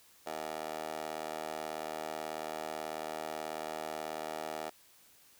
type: tone with high-pass filter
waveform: 15% pulse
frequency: 78.3 Hz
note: D#2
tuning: 11 cents sharp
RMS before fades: -40 dBFS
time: 0.26-4.7 s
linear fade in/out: 10 ms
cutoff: 550 Hz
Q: 4.4
effects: white hiss -62 dBFS RMS until 5.39 s